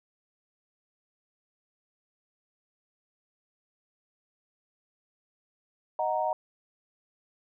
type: chord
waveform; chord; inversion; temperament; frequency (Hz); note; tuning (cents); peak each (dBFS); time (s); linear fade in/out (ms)
sine; D# minor; none; equal; 622.3 / 740 / 932.3; D#5 / F#5 / A#5; 0 / 0 / 0; -30; 5.99-6.33; 2
effects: none